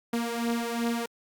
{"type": "beating tone pair", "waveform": "sawtooth", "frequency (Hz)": [233.1, 235.8], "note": ["A#3", "A#3"], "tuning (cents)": [0, 20], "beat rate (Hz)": 2.7, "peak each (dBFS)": [-25, -28], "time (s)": [0.13, 1.06], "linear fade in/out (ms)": 5, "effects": ["Opus 48 kbps"]}